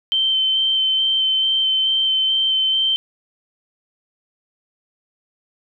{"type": "tone with vibrato", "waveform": "sine", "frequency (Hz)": 3100, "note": "G7", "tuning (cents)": -20, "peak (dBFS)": -15, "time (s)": [0.12, 2.96], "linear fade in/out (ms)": 0, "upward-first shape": "square", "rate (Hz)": 2.3, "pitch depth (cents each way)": 10, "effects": []}